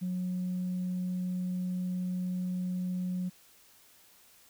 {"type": "tone", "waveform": "sine", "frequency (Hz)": 181.9, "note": "F#3", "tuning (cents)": -29, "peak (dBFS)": -29, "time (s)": [0.01, 3.3], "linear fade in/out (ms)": 20, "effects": ["tanh soft clip ceiling -27 dBFS", "white hiss -60 dBFS RMS until 4.49 s"]}